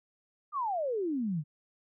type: exponential sweep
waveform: sine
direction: down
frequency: 1244.5 to 141 Hz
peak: -29 dBFS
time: 0.52-1.44 s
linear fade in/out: 50 ms
effects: none